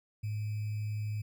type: tone with sample-and-hold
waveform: sine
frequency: 106.1 Hz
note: G#2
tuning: 38 cents sharp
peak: -32 dBFS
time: 0.23-1.22 s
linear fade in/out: 10 ms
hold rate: 2450 Hz
effects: none